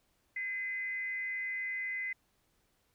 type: tone with frequency modulation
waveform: sine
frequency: 2037 Hz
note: C7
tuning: 47 cents flat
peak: -34 dBFS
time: 0.36-2.13 s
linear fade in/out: 5 ms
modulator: 420 Hz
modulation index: 0.24
effects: pink hiss -74 dBFS RMS until 2.94 s